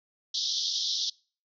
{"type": "band-pass noise", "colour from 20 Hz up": "pink", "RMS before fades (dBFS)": -30, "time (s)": [0.34, 1.1], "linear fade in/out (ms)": 5, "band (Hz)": [3300, 5900], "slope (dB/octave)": 96, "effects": ["noise-tail reverb RT60 0.4 s tail -25 dB re dry"]}